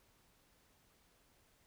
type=silence; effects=pink hiss -71 dBFS RMS until 1.66 s